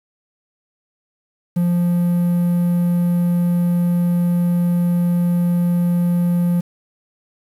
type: tone with quantisation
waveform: triangle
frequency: 174.61 Hz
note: F3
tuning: in tune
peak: -12 dBFS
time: 1.56-6.61 s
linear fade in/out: 10 ms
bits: 7
effects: none